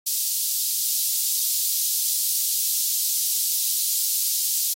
white high-pass noise, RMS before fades -23 dBFS, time 0.06-4.74 s, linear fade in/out 10 ms, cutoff 4100 Hz, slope 24 dB/octave, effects AAC 48 kbps

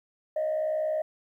sine tone with frequency modulation, 622.3 Hz, D#5, in tune, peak -24 dBFS, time 0.36-1.02 s, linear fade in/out 5 ms, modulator 61.1 Hz, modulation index 0.47, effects tanh soft clip ceiling -22 dBFS + 11-bit

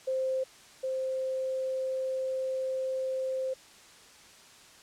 sine tone pair in turn, 523.3 / 523.3 Hz, C5 / C5, 0 / 0 cents, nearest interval unison, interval 0 cents, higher neither, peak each -27 / -29 dBFS, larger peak first, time 0.07-0.44 / 0.83-3.54 s, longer second, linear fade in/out 10 ms, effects white hiss -54 dBFS RMS until 4.82 s + low-pass 8000 Hz 12 dB/octave

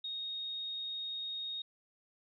sine tone, 3729 Hz, A#7, in tune, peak -37 dBFS, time 0.04-1.62 s, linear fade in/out 5 ms, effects none

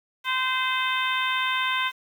harmonic tone, 516 Hz, C5, 24 cents flat, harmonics 2 / 3 / 4 / 5 / 6 / 7, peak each -27 / -29 / -30 / -31 / -32 / -32 dBFS, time 0.24-1.92 s, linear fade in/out 50 ms, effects 8-bit

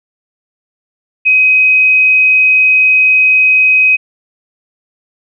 sine tone, 2524 Hz, D#7, 24 cents sharp, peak -5 dBFS, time 1.25-3.97 s, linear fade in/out 20 ms, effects none

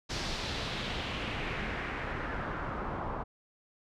pink noise with low-pass filter sweep, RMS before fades -36 dBFS, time 0.09-3.24 s, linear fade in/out 20 ms, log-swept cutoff 5100 to 1000 Hz, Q 1.9, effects none

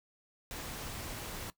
pink noise, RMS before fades -42 dBFS, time 0.51-1.5 s, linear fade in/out 0 ms, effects noise-tail reverb RT60 0.1 s tail -18 dB re dry

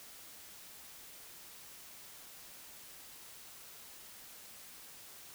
silence, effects white hiss -53 dBFS RMS until 5.34 s

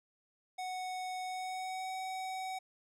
square tone with pitch glide, 740 to 753.8 Hz, F#5 to F#5, 0 to +32 cents, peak -38 dBFS, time 0.58-2.59 s, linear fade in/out 10 ms, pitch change +32 cents, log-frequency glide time 1.24-1.93 s, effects low-pass 10000 Hz 12 dB/octave

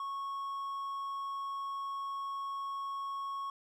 triangle tone, 1102 Hz, C#6, 11 cents flat, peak -34 dBFS, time 0-3.5 s, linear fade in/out 2 ms, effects none

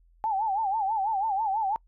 sine tone with vibrato, 830.6 Hz, G#5, in tune, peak -24 dBFS, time 0.24-1.76 s, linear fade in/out 0 ms, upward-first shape sine, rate 6.1 Hz, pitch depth 150 cents each way, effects noise-tail reverb RT60 0.1 s tail -26 dB re dry + added 42 Hz sine -57 dBFS peak until 1.87 s

